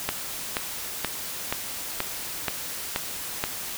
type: click train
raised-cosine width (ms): 0.3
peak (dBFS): -8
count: 8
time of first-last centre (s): 0.09-3.439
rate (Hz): 2.09
effects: white hiss -34 dBFS RMS until 3.77 s